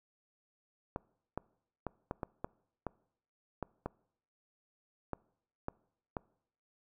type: clicks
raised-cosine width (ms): 1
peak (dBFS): -22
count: 12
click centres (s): 0.961 / 1.376 / 1.867 / 2.111 / 2.232 / 2.445 / 2.867 / 3.627 / 3.86 / 5.133 / 5.684 / 6.168
effects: noise-tail reverb RT60 0.7 s tail -24 dB re dry